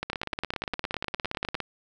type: two click trains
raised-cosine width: 0.3 ms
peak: -14 / -14 dBFS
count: 27 / 16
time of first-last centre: 0.1-1.603 / 0.03-1.551 s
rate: 17.3 / 9.86 Hz
effects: none